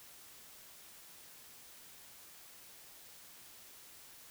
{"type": "silence", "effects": ["white hiss -56 dBFS RMS until 4.3 s"]}